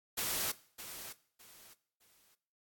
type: noise with echo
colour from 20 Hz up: white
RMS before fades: -35 dBFS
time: 0.17-0.52 s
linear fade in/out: 10 ms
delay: 610 ms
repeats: 3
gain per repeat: -11 dB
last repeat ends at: 2.35 s
effects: noise-tail reverb RT60 0.6 s tail -19 dB re dry + AAC 64 kbps